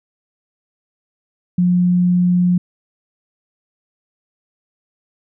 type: tone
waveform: sine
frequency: 178.4 Hz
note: F3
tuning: 37 cents sharp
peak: -11 dBFS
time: 1.58-2.58 s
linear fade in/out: 5 ms
effects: none